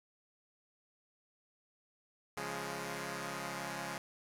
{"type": "chord", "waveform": "5% pulse", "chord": "Db major", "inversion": "none", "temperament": "equal", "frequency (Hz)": [138.59, 174.61, 207.7], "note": ["Db3", "F3", "Ab3"], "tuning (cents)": [0, 0, 0], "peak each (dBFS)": -32, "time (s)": [2.37, 3.98], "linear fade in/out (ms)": 2, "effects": ["resampled to 32000 Hz", "9-bit"]}